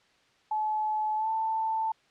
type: tone with pitch glide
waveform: sine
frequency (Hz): 859 to 886.2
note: A5 to A5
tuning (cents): -42 to +12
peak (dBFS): -26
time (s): 0.51-1.92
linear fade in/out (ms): 5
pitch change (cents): +54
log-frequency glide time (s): 1.16-1.29
effects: white hiss -64 dBFS RMS until 2.1 s + low-pass 4000 Hz 12 dB/octave